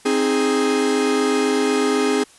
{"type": "chord", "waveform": "45% pulse", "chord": "Ab major", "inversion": "first", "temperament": "equal with one note detuned", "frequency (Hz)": [263.1, 311.1, 415.3], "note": ["C4", "Eb4", "Ab4"], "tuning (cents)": [10, 0, 0], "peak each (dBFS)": [-21, -24, -19], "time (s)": [0.05, 2.24], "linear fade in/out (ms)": 10, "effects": ["white hiss -49 dBFS RMS until 2.38 s", "resampled to 24000 Hz"]}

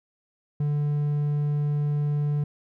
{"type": "tone", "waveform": "triangle", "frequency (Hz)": 146.83, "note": "D3", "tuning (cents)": 0, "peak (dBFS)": -20, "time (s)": [0.6, 2.44], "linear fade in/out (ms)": 5, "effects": []}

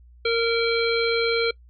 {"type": "harmonic tone with a mistuned harmonic", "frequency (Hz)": 462.3, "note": "A#4", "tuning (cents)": -14, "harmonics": [1, 3, 5, 7, 9], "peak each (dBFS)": [-21, -29, -27, -32, -29], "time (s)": [0.25, 1.51], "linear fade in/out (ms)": 5, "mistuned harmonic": 9, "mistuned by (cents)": -22, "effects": ["noise-tail reverb RT60 0.1 s tail -24 dB re dry", "added 60 Hz sine -47 dBFS peak until 1.69 s"]}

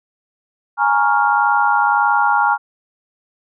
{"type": "chord", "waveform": "sine", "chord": "Bb minor seventh", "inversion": "third", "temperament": "equal", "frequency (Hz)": [830.6, 932.3, 1108.7, 1396.9], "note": ["Ab5", "Bb5", "Db6", "F6"], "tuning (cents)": [0, 0, 0, 0], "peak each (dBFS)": [-16, -18, -21, -17], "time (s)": [0.77, 2.58], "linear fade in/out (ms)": 50, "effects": []}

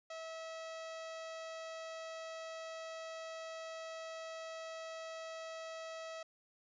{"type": "tone", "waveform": "sawtooth", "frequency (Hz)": 648, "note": "E5", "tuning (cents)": -30, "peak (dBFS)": -40, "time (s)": [0.1, 6.23], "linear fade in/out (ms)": 5, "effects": ["resampled to 16000 Hz", "13-bit"]}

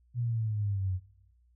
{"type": "exponential sweep", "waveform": "sine", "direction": "down", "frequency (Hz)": [122.9, 90.6], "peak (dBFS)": -28, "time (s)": [0.14, 1], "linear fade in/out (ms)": 50, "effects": ["noise-tail reverb RT60 0.8 s tail -18 dB re dry", "added 60 Hz sine -62 dBFS peak until 1.55 s"]}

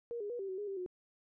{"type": "tone with pitch steps", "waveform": "sine", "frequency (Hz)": [471.7, 410.7, 482.2, 390.1, 375.8, 413, 391.2, 363.3], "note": ["A#4", "G#4", "B4", "G4", "F#4", "G#4", "G4", "F#4"], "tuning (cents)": [20, -19, -41, -8, 27, -10, -4, -32], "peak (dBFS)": -37, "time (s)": [0.11, 0.862], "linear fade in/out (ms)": 0, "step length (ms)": 94, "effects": []}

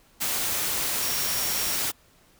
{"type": "tone in noise", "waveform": "sine", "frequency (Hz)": 5588, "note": "F8", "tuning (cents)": 0, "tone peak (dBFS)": -33, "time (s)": [1.01, 1.77], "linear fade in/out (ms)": 20, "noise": "white", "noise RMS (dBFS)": -27, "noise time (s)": [0.2, 1.92], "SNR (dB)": -9, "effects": ["pink hiss -59 dBFS RMS until 2.39 s"]}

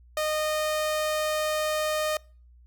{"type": "tone", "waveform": "sawtooth", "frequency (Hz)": 615, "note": "D#5", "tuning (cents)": -20, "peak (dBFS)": -21, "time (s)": [0.17, 2.17], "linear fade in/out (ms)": 2, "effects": ["noise-tail reverb RT60 0.4 s tail -25 dB re dry", "added 60 Hz sine -51 dBFS peak until 2.66 s"]}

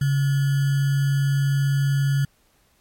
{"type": "tone with sample-and-hold", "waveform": "sine", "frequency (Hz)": 138.8, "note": "C#3", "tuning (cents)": 3, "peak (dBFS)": -17, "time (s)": [0.01, 2.25], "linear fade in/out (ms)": 5, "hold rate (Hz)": 1575, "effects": ["pink hiss -62 dBFS RMS until 2.8 s", "MP3 64 kbps"]}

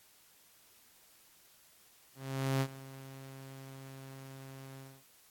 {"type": "tone with ADSR envelope", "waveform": "sawtooth", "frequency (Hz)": 134.4, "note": "C3", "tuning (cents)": 47, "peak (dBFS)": -24, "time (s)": [2.15, 5.04], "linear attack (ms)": 460, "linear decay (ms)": 63, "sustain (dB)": -19, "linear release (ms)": 250, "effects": ["white hiss -63 dBFS RMS until 5.3 s", "AAC 64 kbps"]}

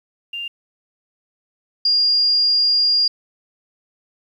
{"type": "tone pair in turn", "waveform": "sine", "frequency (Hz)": [2794, 4822], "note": ["F7", "D8"], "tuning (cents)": [0, 45], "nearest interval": "major sixth", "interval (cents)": 945, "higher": "second", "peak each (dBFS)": [-25, -13], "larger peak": "second", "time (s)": [[0.33, 0.48], [1.85, 3.08]], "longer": "second", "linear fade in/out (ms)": 5, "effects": ["9-bit"]}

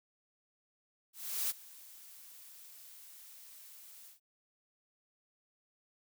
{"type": "noise with ADSR envelope", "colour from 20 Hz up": "blue", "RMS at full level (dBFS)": -33, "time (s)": [1.13, 4.2], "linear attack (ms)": 370, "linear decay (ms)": 24, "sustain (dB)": -21, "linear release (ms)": 130, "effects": []}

